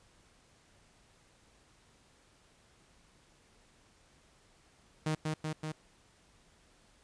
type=tone with echo; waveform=sawtooth; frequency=155.56 Hz; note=D#3; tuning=in tune; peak=-26 dBFS; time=5.06-5.15 s; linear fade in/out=5 ms; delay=190 ms; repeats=3; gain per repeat=-2 dB; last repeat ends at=5.72 s; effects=pink hiss -65 dBFS RMS until 7.03 s + resampled to 22050 Hz